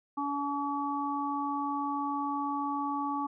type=harmonic tone; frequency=284.6 Hz; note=C#4; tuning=46 cents sharp; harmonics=1 / 3 / 4; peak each=-34 / -34 / -34 dBFS; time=0.17-3.27 s; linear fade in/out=10 ms; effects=none